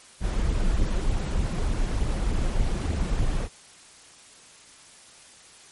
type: noise with flanger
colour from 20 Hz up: brown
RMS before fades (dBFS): -24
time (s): 0.2-3.49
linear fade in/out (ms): 50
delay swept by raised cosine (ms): 0.28 to 5.78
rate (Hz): 3.3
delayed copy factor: +0.5
effects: white hiss -50 dBFS RMS until 5.71 s + MP3 48 kbps